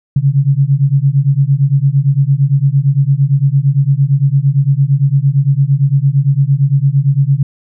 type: beating tone pair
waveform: sine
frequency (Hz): 134.4 / 143.2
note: C3 / D3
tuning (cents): +47 / -43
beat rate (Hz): 8.8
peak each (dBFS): -11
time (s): 0.16-7.43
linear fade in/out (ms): 5
effects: none